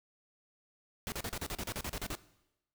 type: noise bursts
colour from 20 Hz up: pink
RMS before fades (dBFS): -38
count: 13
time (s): 1.07-2.152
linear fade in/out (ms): 0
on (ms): 50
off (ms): 36
effects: noise-tail reverb RT60 0.9 s tail -18 dB re dry